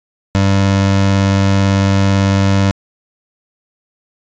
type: tone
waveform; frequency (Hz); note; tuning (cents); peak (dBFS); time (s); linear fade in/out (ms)
25% pulse; 98; G2; 0; -6; 0.35-2.71; 0
effects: resampled to 16000 Hz